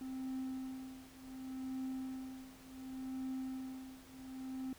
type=tone with tremolo; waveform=triangle; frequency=261.6 Hz; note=C4; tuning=in tune; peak=-35 dBFS; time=0.01-4.73 s; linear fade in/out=2 ms; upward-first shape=triangle; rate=0.68 Hz; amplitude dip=95%; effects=tanh soft clip ceiling -31 dBFS + pink hiss -60 dBFS RMS until 4.78 s